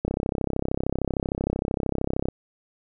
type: click train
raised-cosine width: 2 ms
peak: -11 dBFS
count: 75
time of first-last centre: 0.05-2.286 s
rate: 33.1 Hz
effects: none